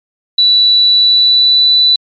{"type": "tone with pitch glide", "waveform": "sine", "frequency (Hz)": [3951, 3976], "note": ["B7", "B7"], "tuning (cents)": [0, 11], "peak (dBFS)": -5, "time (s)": [0.38, 1.96], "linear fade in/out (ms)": 5, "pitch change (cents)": 11, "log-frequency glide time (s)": [0.96, 1.7], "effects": ["MP3 48 kbps"]}